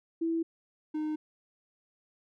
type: tone pair in turn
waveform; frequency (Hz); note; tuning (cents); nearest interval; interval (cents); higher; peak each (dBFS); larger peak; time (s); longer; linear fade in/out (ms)
sine / triangle; 329.6 / 307.3; E4 / D#4; 0 / -21; minor second; 121; first; -27 / -28; first; 0.21-0.43 / 0.94-1.16; neither; 10
effects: none